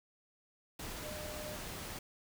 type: tone in noise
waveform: sine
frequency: 606 Hz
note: D#5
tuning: 46 cents flat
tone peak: -45 dBFS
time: 1.03-1.56 s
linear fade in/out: 5 ms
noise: pink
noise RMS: -44 dBFS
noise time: 0.79-1.99 s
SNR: -4 dB
effects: none